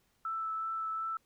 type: tone with vibrato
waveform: sine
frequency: 1318.5 Hz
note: E6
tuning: in tune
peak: -33 dBFS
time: 0.25-1.17 s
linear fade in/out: 2 ms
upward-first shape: triangle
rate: 2.7 Hz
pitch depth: 12 cents each way
effects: pink hiss -73 dBFS RMS until 1.25 s